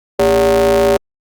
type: ring-modulated tone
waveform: square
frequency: 85.6 Hz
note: F2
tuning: 34 cents flat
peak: -7 dBFS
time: 0.19-0.97 s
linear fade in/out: 5 ms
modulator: 486 Hz
effects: Opus 48 kbps